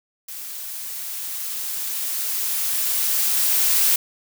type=noise with level ramp; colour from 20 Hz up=blue; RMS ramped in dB=-34 to -17 dBFS; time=0.28-3.96 s; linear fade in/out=5 ms; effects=none